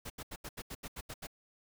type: noise bursts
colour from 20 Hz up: pink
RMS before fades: -43 dBFS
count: 10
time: 0.05-1.271 s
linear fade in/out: 10 ms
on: 51 ms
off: 79 ms
effects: none